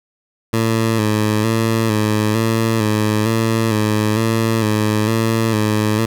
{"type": "tone with vibrato", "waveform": "15% pulse", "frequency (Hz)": 109.9, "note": "A2", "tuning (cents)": -2, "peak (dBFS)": -8, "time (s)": [0.53, 6.06], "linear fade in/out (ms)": 5, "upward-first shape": "square", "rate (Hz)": 1.1, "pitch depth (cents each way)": 43, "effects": []}